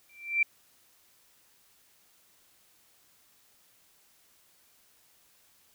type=tone with exponential growth; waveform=sine; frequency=2349 Hz; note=D7; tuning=in tune; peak=-19 dBFS; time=0.09-0.43 s; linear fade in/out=5 ms; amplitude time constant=72 ms; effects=white hiss -64 dBFS RMS until 5.74 s